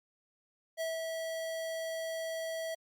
square tone with ADSR envelope, 651 Hz, E5, 22 cents flat, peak -33 dBFS, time 0.77-2.75 s, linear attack 38 ms, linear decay 180 ms, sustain -3 dB, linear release 10 ms, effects Opus 48 kbps

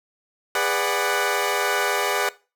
15% pulse chord, G# half-diminished seventh, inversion none, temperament equal with one note detuned, 409.1 / 493.9 / 587.3 / 740 Hz, G#4 / B4 / D5 / F#5, -26 / 0 / 0 / 0 cents, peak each -20 dBFS, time 0.55-2.29 s, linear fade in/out 2 ms, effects noise-tail reverb RT60 0.3 s tail -19 dB re dry

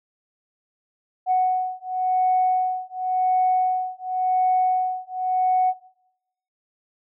sine beating tone pair, 740 / 740.92 Hz, F#5 / F#5, 0 / +2 cents, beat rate 0.92 Hz, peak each -21 dBFS, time 1.26-5.74 s, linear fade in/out 50 ms, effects noise-tail reverb RT60 0.8 s tail -18 dB re dry + tanh soft clip ceiling -11 dBFS

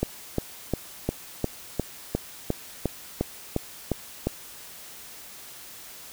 click train, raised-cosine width 2 ms, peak -10 dBFS, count 13, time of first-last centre 0.03-4.27 s, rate 2.83 Hz, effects white hiss -44 dBFS RMS until 6.12 s

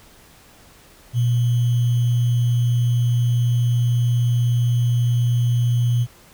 sine tone with sample-and-hold, 120.2 Hz, B2, 46 cents flat, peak -15 dBFS, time 1.13-6.07 s, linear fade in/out 50 ms, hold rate 3150 Hz, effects pink hiss -49 dBFS RMS until 6.33 s

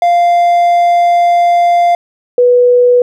triangle / sine tone pair in turn, 696 / 491 Hz, F5 / B4, -6 / -10 cents, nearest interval tritone, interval 604 cents, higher first, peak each -4 dBFS, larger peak neither, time 0.02-1.95 / 2.38-3.02 s, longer first, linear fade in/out 2 ms, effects none

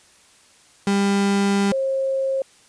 35% pulse / sine tone pair in turn, 199.2 / 536.1 Hz, G3 / C5, +28 / +42 cents, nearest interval octave + perfect fourth, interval 1714 cents, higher second, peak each -15 / -19 dBFS, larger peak first, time 0.87-1.72 / 1.72-2.42 s, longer first, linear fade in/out 2 ms, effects white hiss -53 dBFS RMS until 2.68 s + resampled to 22050 Hz

